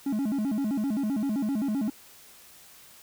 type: tone with vibrato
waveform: triangle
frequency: 242.9 Hz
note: B3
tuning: 29 cents flat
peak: -23 dBFS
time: 0.06-1.9 s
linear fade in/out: 5 ms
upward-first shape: square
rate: 7.7 Hz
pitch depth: 230 cents each way
effects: white hiss -52 dBFS RMS until 3.02 s